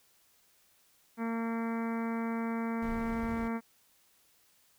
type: harmonic tone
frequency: 228.8 Hz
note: A#3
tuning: 32 cents flat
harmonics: 1 / 2 / 3 / 4 / 5 / 6 / 7 / 8 / 9 / 10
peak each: -32 / -41 / -45 / -43 / -46 / -47 / -50 / -52 / -50 / -52 dBFS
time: 1.17-3.61 s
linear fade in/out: 50 ms
type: noise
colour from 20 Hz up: brown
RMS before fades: -42 dBFS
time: 2.82-3.48 s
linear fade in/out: 5 ms
effects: white hiss -67 dBFS RMS until 4.78 s